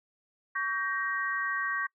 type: chord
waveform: sine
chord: G diminished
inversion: second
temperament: just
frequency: 1128.9 / 1568 / 1881.6 Hz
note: Db6 / G6 / Bb6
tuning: +31 / 0 / +16 cents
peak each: -33 dBFS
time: 0.55-1.87 s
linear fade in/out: 10 ms
effects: noise-tail reverb RT60 0.1 s tail -24 dB re dry